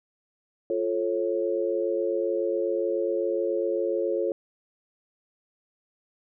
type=chord; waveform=sine; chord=F augmented; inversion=none; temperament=just; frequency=349.2 / 436.5 / 545.7 Hz; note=F4 / A4 / C#5; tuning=0 / -14 / -27 cents; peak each=-28 dBFS; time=0.7-4.32 s; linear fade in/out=2 ms; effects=none